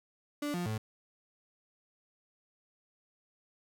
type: tone with pitch steps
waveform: 35% pulse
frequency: 292.4 / 176.1 / 109 Hz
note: D4 / F3 / A2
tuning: -7 / +15 / -16 cents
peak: -31 dBFS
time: 0.42-0.78 s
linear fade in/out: 5 ms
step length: 120 ms
effects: none